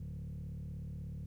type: tone with frequency modulation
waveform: sine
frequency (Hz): 116.6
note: A#2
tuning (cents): +1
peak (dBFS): -38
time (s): 0-1.26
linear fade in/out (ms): 5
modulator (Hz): 36.5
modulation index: 1.6
effects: tanh soft clip ceiling -39 dBFS + 12-bit

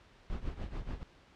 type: noise with tremolo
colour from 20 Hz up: brown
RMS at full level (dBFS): -35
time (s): 0.3-1.03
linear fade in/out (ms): 0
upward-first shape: triangle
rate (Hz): 6.9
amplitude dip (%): 90
effects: pink hiss -61 dBFS RMS until 1.35 s + low-pass 4000 Hz 12 dB/octave

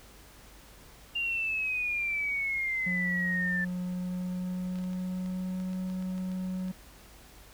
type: exponential sweep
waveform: sine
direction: down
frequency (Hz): 2799 to 1760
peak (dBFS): -28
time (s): 1.15-3.65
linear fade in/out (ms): 10
type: tone with pitch glide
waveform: triangle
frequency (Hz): 180.1 to 185.27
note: F#3 to F#3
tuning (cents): -46 to +3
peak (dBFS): -29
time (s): 2.86-6.72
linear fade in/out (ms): 10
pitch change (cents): +49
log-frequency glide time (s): 3.7-5.71
type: clicks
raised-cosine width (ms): 0.2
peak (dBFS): -34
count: 12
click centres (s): 4.757 / 4.787 / 4.84 / 4.932 / 5.261 / 5.601 / 5.732 / 5.9 / 6.025 / 6.18 / 6.317 / 6.683
effects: added 50 Hz sine -55 dBFS peak until 7.53 s + pink hiss -54 dBFS RMS until 7.53 s

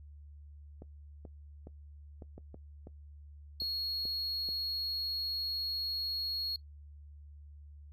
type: clicks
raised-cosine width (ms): 2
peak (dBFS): -34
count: 10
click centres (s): 0.821 / 1.252 / 1.671 / 2.222 / 2.38 / 2.544 / 2.871 / 3.62 / 4.054 / 4.489
type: tone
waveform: triangle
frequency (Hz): 4314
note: C#8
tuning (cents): -48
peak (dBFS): -32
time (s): 3.6-6.56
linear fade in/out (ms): 2
effects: noise-tail reverb RT60 0.1 s tail -19 dB re dry + added 73 Hz sine -49 dBFS peak until 7.92 s

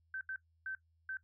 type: tone bursts at uneven times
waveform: sine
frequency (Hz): 1545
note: G6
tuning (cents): -26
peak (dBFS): -38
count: 4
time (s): 0.14-0.21 / 0.29-0.36 / 0.66-0.75 / 1.09-1.17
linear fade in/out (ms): 2
effects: noise-tail reverb RT60 0.1 s tail -17 dB re dry + added 82 Hz sine -70 dBFS peak until 1.23 s

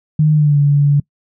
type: tone with pitch glide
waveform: sine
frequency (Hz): 153.2 to 143.77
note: D#3 to D3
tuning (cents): -27 to -36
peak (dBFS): -8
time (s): 0.19-1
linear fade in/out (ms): 5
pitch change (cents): -109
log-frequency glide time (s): 0.33-0.58
effects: noise-tail reverb RT60 0.1 s tail -24 dB re dry

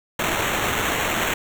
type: noise with sample-and-hold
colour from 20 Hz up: violet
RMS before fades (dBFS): -23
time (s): 0.19-1.34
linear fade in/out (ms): 5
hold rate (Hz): 4900
effects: none

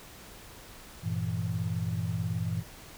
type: chord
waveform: sine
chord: E diminished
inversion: first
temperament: equal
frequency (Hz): 98 / 116.54 / 164.81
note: G2 / Bb2 / E3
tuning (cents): 0 / 0 / 0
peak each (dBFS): -33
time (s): 1.02-2.64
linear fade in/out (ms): 50
effects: pink hiss -49 dBFS RMS until 2.97 s

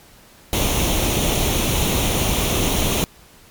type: noise with comb filter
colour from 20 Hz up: pink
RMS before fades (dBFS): -19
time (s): 0.53-3.04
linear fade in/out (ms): 0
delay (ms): 0.31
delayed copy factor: +0.6
effects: pink hiss -48 dBFS RMS until 3.5 s + MP3 96 kbps

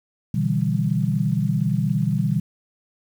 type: chord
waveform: sine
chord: E minor seventh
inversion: second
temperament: equal with one note detuned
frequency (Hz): 123.47 / 147.6 / 164.81 / 196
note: B2 / D3 / E3 / G3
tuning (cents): 0 / +9 / 0 / 0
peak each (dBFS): -24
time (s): 0.34-2.4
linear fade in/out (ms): 5
effects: 8-bit

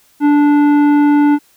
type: tone with tanh clipping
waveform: sine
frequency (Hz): 292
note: D4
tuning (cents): -10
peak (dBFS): -9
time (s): 0.2-1.39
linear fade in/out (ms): 50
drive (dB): 12
effects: white hiss -52 dBFS RMS until 1.56 s

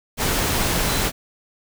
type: tone in noise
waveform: sine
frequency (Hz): 4009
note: B7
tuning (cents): +25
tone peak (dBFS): -31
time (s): 0.83-1.04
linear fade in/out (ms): 50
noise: pink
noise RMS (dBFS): -21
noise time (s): 0.17-1.12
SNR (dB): -13
effects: none

